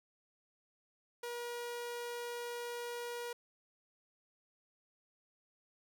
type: tone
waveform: sawtooth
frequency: 478.8 Hz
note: A#4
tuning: 46 cents sharp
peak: -36 dBFS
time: 1.23-3.33 s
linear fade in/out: 5 ms
effects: none